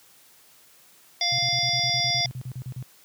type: harmonic tone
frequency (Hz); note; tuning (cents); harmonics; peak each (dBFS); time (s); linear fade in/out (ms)
698.5; F5; 0; 1 / 3 / 5 / 7 / 8; -31 / -29 / -27 / -26 / -28; 1.21-2.26; 2
type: tone bursts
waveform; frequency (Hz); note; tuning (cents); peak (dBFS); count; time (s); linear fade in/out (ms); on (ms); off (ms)
sine; 126.7; B2; +45; -30; 15; 1.32-2.826; 0; 64; 39
effects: white hiss -55 dBFS RMS until 3.04 s + high-pass 80 Hz 12 dB/octave